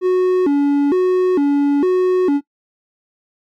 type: tone with vibrato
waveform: triangle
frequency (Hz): 323.5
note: E4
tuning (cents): -32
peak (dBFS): -9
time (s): 0.01-2.41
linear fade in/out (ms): 50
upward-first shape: square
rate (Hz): 1.1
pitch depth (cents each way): 220
effects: noise-tail reverb RT60 0.1 s tail -20 dB re dry + MP3 96 kbps